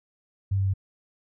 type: tone with pitch steps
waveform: sine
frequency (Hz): 97.8 / 97.01 / 96.23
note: G2 / G2 / G2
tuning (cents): -4 / -18 / -32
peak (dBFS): -21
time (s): 0.51-0.738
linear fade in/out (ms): 10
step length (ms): 76
effects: none